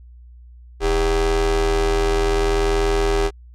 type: ring-modulated tone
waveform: 45% pulse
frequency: 180.7 Hz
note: F#3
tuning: 41 cents flat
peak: -13 dBFS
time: 0.8-3.31 s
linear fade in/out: 50 ms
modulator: 221 Hz
effects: added 60 Hz sine -40 dBFS peak until 3.54 s + low-pass 8000 Hz 12 dB/octave